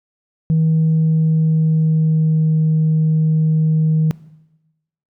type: tone with pitch glide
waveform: sine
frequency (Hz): 159.8 to 157.33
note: D#3 to D#3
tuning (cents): +47 to +20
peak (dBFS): -10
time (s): 0.5-4.11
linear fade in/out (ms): 0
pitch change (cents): -27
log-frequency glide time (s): 0.64-2.58
effects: noise-tail reverb RT60 1.0 s tail -21 dB re dry + tanh soft clip ceiling -9 dBFS